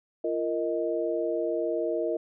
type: tone cluster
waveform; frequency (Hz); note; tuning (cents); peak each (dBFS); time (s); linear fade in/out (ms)
sine; 342.7 / 463.5 / 626; F4 / A#4 / D#5; -33 / -10 / +10; -30; 0.24-2.17; 5
effects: none